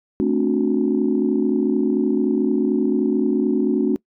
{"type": "chord", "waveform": "sine", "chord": "D dominant seventh", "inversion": "second", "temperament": "just", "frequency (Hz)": [220.2, 264.3, 293.7, 367.1], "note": ["A3", "C4", "D4", "F#4"], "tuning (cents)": [2, 18, 0, -14], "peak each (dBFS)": -21, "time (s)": [0.2, 3.96], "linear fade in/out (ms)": 0, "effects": ["noise-tail reverb RT60 0.1 s tail -23 dB re dry", "tanh soft clip ceiling -7 dBFS"]}